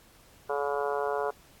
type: harmonic tone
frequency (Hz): 142.7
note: D3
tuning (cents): -49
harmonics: 3 / 4 / 5 / 6 / 7 / 8 / 9 / 10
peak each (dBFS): -31 / -34 / -34 / -39 / -36 / -40 / -43 / -40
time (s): 0.49-1.31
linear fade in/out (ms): 10
effects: pink hiss -58 dBFS RMS until 1.6 s + AAC 64 kbps